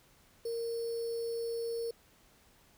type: tone with sample-and-hold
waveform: sine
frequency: 463.8 Hz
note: A#4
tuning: 9 cents flat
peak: -33 dBFS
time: 0.45-1.91 s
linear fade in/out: 5 ms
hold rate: 4900 Hz
effects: pink hiss -64 dBFS RMS until 2.77 s